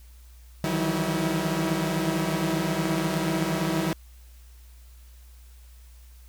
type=tone cluster; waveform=sawtooth; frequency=154.6 / 162.9 / 174 / 189.8 / 323.4 Hz; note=D#3 / E3 / F3 / F#3 / E4; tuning=-11 / -20 / -6 / +44 / -33 cents; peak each=-27 / -28 / -29 / -26 / -25 dBFS; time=0.64-3.93 s; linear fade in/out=0 ms; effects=added 60 Hz sine -46 dBFS peak until 6.28 s + white hiss -59 dBFS RMS until 6.28 s